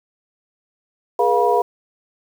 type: tone cluster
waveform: sine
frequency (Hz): 417.3 / 482.4 / 702 / 968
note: G#4 / B4 / F5 / B5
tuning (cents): +8 / -41 / +9 / -35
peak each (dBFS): -19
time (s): 1.19-1.62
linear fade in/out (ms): 5
effects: 7-bit